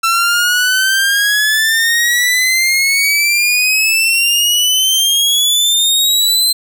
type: exponential sweep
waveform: sawtooth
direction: up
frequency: 1336 to 4119 Hz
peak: -7 dBFS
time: 0.03-6.53 s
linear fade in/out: 10 ms
effects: none